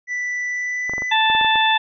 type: tone with pitch glide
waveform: triangle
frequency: 1975.5 to 1997.3 Hz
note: B6 to B6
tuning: 0 to +19 cents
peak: -20 dBFS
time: 0.07-1.15 s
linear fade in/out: 50 ms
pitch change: +19 cents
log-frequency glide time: 0.48-1.03 s
type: clicks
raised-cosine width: 1 ms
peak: -17 dBFS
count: 9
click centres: 0.896 / 0.936 / 0.981 / 1.021 / 1.3 / 1.35 / 1.412 / 1.447 / 1.557 s
type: harmonic tone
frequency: 880 Hz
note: A5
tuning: in tune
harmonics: 1 / 2 / 3 / 4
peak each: -17 / -20 / -23 / -20 dBFS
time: 1.11-1.78 s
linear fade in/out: 10 ms
effects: resampled to 16000 Hz